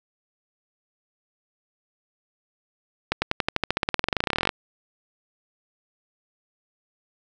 accelerating click train, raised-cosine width 0.3 ms, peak -5 dBFS, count 29, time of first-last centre 3.12-4.492 s, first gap 100 ms, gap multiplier 0.94, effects none

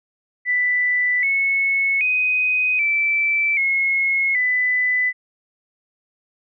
sine tone with pitch steps, 1983 / 2198 / 2504 / 2326 / 2170 / 1998 Hz, B6 / C#7 / D#7 / D7 / C#7 / B6, +7 / -15 / +10 / -17 / -37 / +20 cents, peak -16 dBFS, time 0.45-5.13 s, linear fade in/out 50 ms, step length 780 ms, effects none

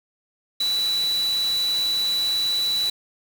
sine tone in noise, 3951 Hz, B7, in tune, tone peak -20 dBFS, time 0.6-2.9 s, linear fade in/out 5 ms, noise white, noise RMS -34 dBFS, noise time 0.6-2.9 s, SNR +11 dB, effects none

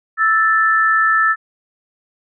sine tone pair together, 1318.5 / 1761.4 Hz, E6 / A6, 0 / +1 cents, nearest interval perfect fourth, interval 501 cents, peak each -14 dBFS, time 0.17-1.36 s, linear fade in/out 50 ms, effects none

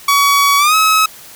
sawtooth tone with pitch glide, 1130 to 1283.1 Hz, C#6 to E6, +33 to -47 cents, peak -5 dBFS, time 0.08-1.06 s, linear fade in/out 5 ms, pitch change +220 cents, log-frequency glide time 0.58-0.75 s, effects white hiss -37 dBFS RMS until 1.35 s

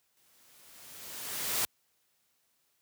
white noise with exponential growth, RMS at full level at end -29 dBFS, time 0.17-1.65 s, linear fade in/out 0 ms, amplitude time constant 320 ms, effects white hiss -74 dBFS RMS until 2.81 s + high-pass 60 Hz 12 dB/octave

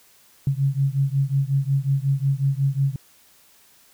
sine beating tone pair, 135.3 / 140.8 Hz, C#3 / C#3, -42 / +27 cents, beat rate 5.5 Hz, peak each -21 / -22 dBFS, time 0.47-2.96 s, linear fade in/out 2 ms, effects white hiss -55 dBFS RMS until 3.93 s

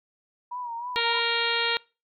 sine tone with vibrato, 959 Hz, A#5, 49 cents sharp, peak -31 dBFS, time 0.51-1.2 s, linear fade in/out 10 ms, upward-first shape sine, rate 3.2 Hz, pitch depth 67 cents each way
harmonic tone, 466.2 Hz, A#4, in tune, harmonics 1 / 2 / 3 / 4 / 5 / 6 / 7 / 8 / 9, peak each -32 / -32 / -32 / -32 / -32 / -32 / -32 / -32 / -32 dBFS, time 0.96-1.77 s, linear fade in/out 0 ms
effects noise-tail reverb RT60 0.3 s tail -24 dB re dry

